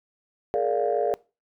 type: chord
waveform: sine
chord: Bb dominant seventh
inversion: third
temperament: just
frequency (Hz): 419.5 / 466.2 / 582.7 / 699.2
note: Ab4 / Bb4 / D5 / F5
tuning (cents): +17 / 0 / -14 / +2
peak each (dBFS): -26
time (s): 0.54-1.14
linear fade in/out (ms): 0
effects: noise-tail reverb RT60 0.3 s tail -23 dB re dry + tanh soft clip ceiling -13 dBFS